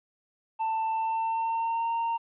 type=tone with pitch glide; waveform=triangle; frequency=889 to 921.9 Hz; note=A5 to A#5; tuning=+18 to -19 cents; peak=-24 dBFS; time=0.59-2.18 s; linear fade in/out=20 ms; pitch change=+63 cents; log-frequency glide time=0.92-1.91 s; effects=resampled to 8000 Hz + 11-bit